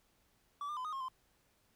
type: tone with pitch steps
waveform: triangle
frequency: 1151 / 1200 / 1016 / 1240 / 1075 / 1034 Hz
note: D6 / D6 / B5 / D#6 / C6 / C6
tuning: -35 / +37 / +49 / -6 / +47 / -21 cents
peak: -36 dBFS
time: 0.61-1.084 s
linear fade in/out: 2 ms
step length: 79 ms
effects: pink hiss -73 dBFS RMS until 1.75 s